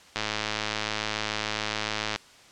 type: click train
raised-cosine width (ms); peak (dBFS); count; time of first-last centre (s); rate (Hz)
0.2; -10; 215; 0.16-2.16; 107
effects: white hiss -52 dBFS RMS until 2.51 s + low-pass 6000 Hz 12 dB/octave